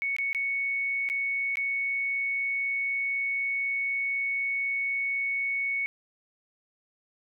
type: tone with dropouts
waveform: sine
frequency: 2219 Hz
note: C#7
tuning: 1 cent sharp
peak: -26 dBFS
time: 0.02-5.86 s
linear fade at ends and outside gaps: 0 ms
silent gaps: 0.165-0.185 / 0.33-0.348 / 1.089-1.099 / 1.556-1.571 s
effects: none